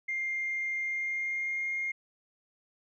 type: tone with pitch glide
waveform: sine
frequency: 2109 to 2129 Hz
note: C7 to C7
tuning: +13 to +30 cents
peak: -29 dBFS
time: 0.08-1.92 s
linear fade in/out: 10 ms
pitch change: +17 cents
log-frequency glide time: 0.8-1.72 s
effects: tanh soft clip ceiling -25 dBFS